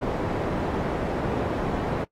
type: low-pass noise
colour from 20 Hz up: white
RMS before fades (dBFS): -27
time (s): 0.01-2.05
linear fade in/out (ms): 20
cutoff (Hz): 590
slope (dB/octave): 12
effects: noise-tail reverb RT60 0.1 s tail -20 dB re dry + AAC 48 kbps